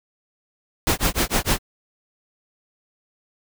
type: noise with tremolo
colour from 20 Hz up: pink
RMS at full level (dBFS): -18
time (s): 0.87-1.59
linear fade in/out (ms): 0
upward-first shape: sine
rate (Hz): 6.6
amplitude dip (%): 100
effects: none